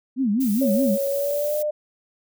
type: tone with vibrato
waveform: sine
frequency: 233.1 Hz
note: A#3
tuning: in tune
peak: -18 dBFS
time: 0.16-0.98 s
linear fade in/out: 50 ms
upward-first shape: sine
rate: 4.9 Hz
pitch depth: 260 cents each way
type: noise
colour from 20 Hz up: violet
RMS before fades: -33 dBFS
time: 0.4-1.63 s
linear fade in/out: 10 ms
type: tone with pitch glide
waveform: sine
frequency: 554.4 to 601.1 Hz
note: C#5 to D5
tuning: 0 to +40 cents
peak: -21 dBFS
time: 0.61-1.71 s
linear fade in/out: 10 ms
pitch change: +140 cents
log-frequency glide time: 1.1-1.58 s
effects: none